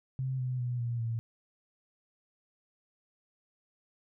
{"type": "tone with pitch steps", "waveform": "sine", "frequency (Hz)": [131.3, 126.97, 122.79, 118.75, 114.83], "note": ["C3", "B2", "B2", "A#2", "A#2"], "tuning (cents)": [6, 48, -10, 33, -26], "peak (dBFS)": -30, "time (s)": [0.19, 1.19], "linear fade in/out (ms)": 0, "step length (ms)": 200, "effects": []}